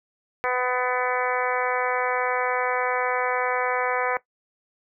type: harmonic tone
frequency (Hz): 250.6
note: B3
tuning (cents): +25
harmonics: 2 / 3 / 4 / 5 / 6 / 7 / 8 / 9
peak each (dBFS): -27 / -29 / -30 / -31 / -32 / -32 / -33 / -34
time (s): 0.44-4.17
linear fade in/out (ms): 0
effects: noise-tail reverb RT60 0.1 s tail -17 dB re dry

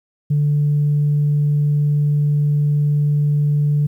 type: tone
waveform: sine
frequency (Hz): 146.83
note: D3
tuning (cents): 0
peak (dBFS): -12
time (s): 0.3-3.87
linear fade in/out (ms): 10
effects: tanh soft clip ceiling -10 dBFS + 9-bit

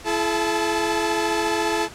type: tone cluster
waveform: sawtooth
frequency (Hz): 335.9 / 428.8 / 872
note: E4 / A4 / A5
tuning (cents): +33 / -45 / -16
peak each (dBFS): -21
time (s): 0.04-1.89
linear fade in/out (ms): 50
effects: pink hiss -41 dBFS RMS until 1.94 s + low-pass 9000 Hz 12 dB/octave

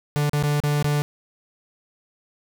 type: tone with dropouts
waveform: 45% pulse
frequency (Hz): 146.83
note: D3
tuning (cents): 0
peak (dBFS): -19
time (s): 0.16-1.02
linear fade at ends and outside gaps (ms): 0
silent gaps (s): 0.295-0.333 / 0.426-0.436 / 0.602-0.637 / 0.826-0.844
effects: 10-bit

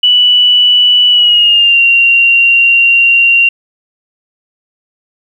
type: tone with pitch glide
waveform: sine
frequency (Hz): 2960 to 2762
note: F#7 to F7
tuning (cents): 0 to -20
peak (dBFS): -4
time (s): 0.03-3.49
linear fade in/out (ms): 5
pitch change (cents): -120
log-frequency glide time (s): 1.09-1.8
effects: 7-bit

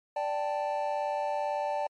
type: chord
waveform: triangle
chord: D suspended fourth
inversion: none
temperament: just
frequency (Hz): 587.3 / 783.1 / 881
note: D5 / G5 / A5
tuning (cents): 0 / -2 / +2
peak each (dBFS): -30 / -32 / -31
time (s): 0.16-1.87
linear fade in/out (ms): 5
effects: MP3 48 kbps

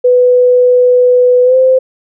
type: tone with pitch glide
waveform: sine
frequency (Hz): 496.6 to 518.9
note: B4 to C5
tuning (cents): +9 to -14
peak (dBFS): -4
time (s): 0.04-1.79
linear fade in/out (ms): 10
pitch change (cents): +77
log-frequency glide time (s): 1.44-1.56
effects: none

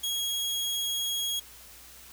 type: tone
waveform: sawtooth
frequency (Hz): 3303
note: G#7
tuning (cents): -10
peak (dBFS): -25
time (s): 0.03-1.4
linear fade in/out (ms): 10
effects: added 60 Hz sine -58 dBFS peak until 2.12 s + white hiss -50 dBFS RMS until 2.12 s

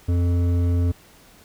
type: tone with hard clipping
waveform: sine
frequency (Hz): 87.31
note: F2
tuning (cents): 0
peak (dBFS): -19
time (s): 0.08-0.92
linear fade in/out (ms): 10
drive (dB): 10
effects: pink hiss -51 dBFS RMS until 1.44 s

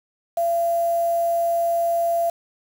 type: tone with quantisation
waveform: sine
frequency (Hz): 680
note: F5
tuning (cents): -46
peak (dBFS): -18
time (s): 0.37-2.3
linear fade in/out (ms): 5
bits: 6
effects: none

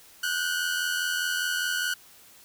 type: tone pair together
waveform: sawtooth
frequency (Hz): 1458.1 / 1543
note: F#6 / G6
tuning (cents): -26 / -28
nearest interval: minor second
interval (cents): 98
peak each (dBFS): -24 / -27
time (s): 0.23-1.94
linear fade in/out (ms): 5
effects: white hiss -53 dBFS RMS until 2.44 s

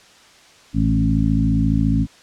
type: harmonic tone with a mistuned harmonic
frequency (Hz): 54.5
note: A1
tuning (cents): -16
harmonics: 1 / 2 / 3 / 4 / 5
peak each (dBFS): -21 / -21 / -21 / -21 / -21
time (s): 0.73-2.07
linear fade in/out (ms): 50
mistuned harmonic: 2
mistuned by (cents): +30
effects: white hiss -48 dBFS RMS until 2.22 s + low-pass 6000 Hz 12 dB/octave

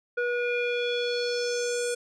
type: tone with low-pass filter sweep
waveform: square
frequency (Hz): 483.8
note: B4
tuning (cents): -36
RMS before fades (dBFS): -28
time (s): 0.17-1.95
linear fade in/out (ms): 10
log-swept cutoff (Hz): 1700 to 8800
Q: 3.7
effects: none

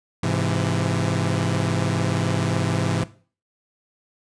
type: chord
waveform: sawtooth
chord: Ab augmented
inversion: none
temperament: equal with one note detuned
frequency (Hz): 103.83 / 130.81 / 167.21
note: Ab2 / C3 / E3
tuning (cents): 0 / 0 / +25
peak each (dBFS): -21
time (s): 0.23-3.04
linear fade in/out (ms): 5
effects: noise-tail reverb RT60 0.4 s tail -17 dB re dry + resampled to 22050 Hz

